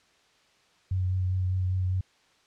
sine tone with vibrato, 92.5 Hz, F#2, in tune, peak -24 dBFS, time 0.91-2.01 s, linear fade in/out 5 ms, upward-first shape sine, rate 5 Hz, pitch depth 17 cents each way, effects white hiss -63 dBFS RMS until 2.46 s + low-pass 5000 Hz 12 dB/octave

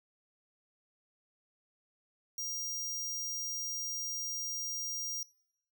45% pulse tone, 5700 Hz, F8, 34 cents sharp, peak -36 dBFS, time 2.38-5.23 s, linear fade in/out 2 ms, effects noise-tail reverb RT60 0.7 s tail -21 dB re dry

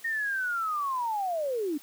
sine linear sweep, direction down, 1860 to 275.7 Hz, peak -27 dBFS, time 0.04-1.78 s, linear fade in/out 10 ms, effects white hiss -52 dBFS RMS until 1.82 s + high-pass 150 Hz 12 dB/octave

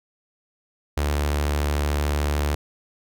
sawtooth tone with notch filter, 73.42 Hz, D2, in tune, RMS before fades -23 dBFS, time 0.97-2.55 s, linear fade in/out 5 ms, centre 180 Hz, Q 1.2, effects none

